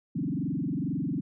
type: tone with frequency modulation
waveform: sine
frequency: 218.3 Hz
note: A3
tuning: 13 cents flat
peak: -27 dBFS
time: 0.15-1.21 s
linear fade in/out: 10 ms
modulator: 22.2 Hz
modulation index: 3.5
effects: none